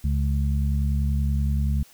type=harmonic tone; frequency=70.5 Hz; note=C#2; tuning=30 cents sharp; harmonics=1 / 2 / 3; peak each=-21 / -27 / -31 dBFS; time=0.04-1.83 s; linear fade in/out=5 ms; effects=white hiss -53 dBFS RMS until 1.93 s